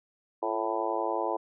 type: harmonic tone with a mistuned harmonic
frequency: 110.3 Hz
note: A2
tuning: 5 cents sharp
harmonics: 3 / 4 / 5 / 6 / 7 / 8 / 9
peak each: -35 / -35 / -35 / -35 / -35 / -35 / -35 dBFS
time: 0.42-1.37 s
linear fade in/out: 10 ms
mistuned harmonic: 3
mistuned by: +57 cents
effects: none